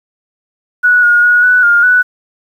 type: tone with pitch steps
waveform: sine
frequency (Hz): 1469 / 1435 / 1453 / 1484 / 1412 / 1483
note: F#6 / F6 / F#6 / F#6 / F6 / F#6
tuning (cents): -13 / +47 / -32 / +5 / +19 / +4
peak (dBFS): -5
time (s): 0.83-2.03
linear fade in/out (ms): 20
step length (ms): 200
effects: 7-bit